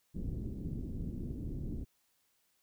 pink low-pass noise, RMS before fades -39 dBFS, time 0.14-1.85 s, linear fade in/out 20 ms, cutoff 310 Hz, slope 24 dB/octave, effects white hiss -75 dBFS RMS until 2.62 s

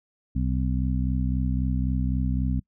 harmonic tone, 63.8 Hz, C2, 43 cents flat, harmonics 1 / 2 / 3 / 4, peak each -25 / -28 / -30 / -31 dBFS, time 0.35-2.6 s, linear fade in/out 10 ms, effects noise-tail reverb RT60 0.1 s tail -25 dB re dry

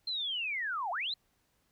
sine linear two-way sweep, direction down then up, 4193 to 662 to 4193 Hz, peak -32 dBFS, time 0.07-1.14 s, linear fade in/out 5 ms, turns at 0.91 s, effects pink hiss -74 dBFS RMS until 1.71 s

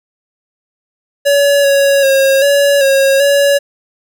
square tone with pitch steps, 567 / 557 / 541 / 566 / 544 / 565 Hz, C#5 / C#5 / C#5 / C#5 / C#5 / C#5, +39 / +8 / -42 / +36 / -33 / +33 cents, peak -8 dBFS, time 1.25-3.59 s, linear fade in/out 20 ms, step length 390 ms, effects none

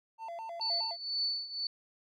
triangle tone with vibrato, 782 Hz, G5, 4 cents flat, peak -37 dBFS, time 0.18-0.97 s, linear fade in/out 50 ms, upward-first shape square, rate 4.8 Hz, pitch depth 240 cents each way
sine tone with tremolo, 4483 Hz, C#8, 19 cents sharp, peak -28 dBFS, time 0.61-1.67 s, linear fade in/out 2 ms, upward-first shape triangle, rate 2 Hz, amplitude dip 85%
effects none

